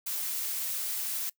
blue noise, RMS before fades -33 dBFS, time 0.06-1.3 s, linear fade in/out 10 ms, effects noise-tail reverb RT60 0.1 s tail -22 dB re dry

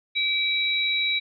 sine tone pair together, 2316 / 3869 Hz, D7 / B7, -25 / -36 cents, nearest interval major sixth, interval 889 cents, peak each -24 dBFS, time 0.15-1.2 s, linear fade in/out 20 ms, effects none

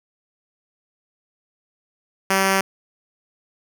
5% pulse tone, 192.9 Hz, G3, 28 cents flat, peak -5 dBFS, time 2.3-2.61 s, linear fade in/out 5 ms, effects none

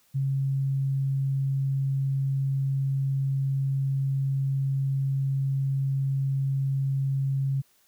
sine tone, 136.2 Hz, C#3, 30 cents flat, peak -23 dBFS, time 0.14-7.62 s, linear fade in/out 20 ms, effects white hiss -64 dBFS RMS until 7.87 s

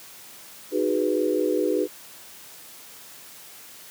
sine chord, G# minor seventh, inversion second, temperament equal with one note detuned, 308.8 / 370 / 415.3 / 493.9 Hz, D#4 / F#4 / G#4 / B4, -13 / 0 / 0 / 0 cents, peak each -26 dBFS, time 0.71-1.88 s, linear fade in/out 50 ms, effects white hiss -45 dBFS RMS until 3.9 s + high-pass 100 Hz 12 dB/octave

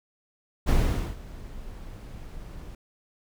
brown noise with ADSR envelope, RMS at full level -19 dBFS, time 0.66-2.75 s, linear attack 27 ms, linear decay 470 ms, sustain -21 dB, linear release 3 ms, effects none

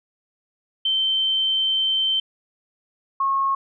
sine tone pair in turn, 3105 / 1088.9 Hz, G7 / C#6, -17 / -31 cents, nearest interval octave + tritone, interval 1814 cents, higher first, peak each -18 dBFS, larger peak neither, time 0.85-2.2 / 3.2-3.55 s, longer first, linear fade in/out 5 ms, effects none

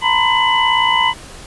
sine tone cluster, 911 / 969 / 1028 / 2016 / 2968 Hz, A#5 / B5 / C6 / B6 / F#7, -40 / -33 / -31 / +35 / +5 cents, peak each -18 dBFS, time 0.01-1.14 s, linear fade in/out 50 ms, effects pink hiss -36 dBFS RMS until 1.46 s + resampled to 24000 Hz

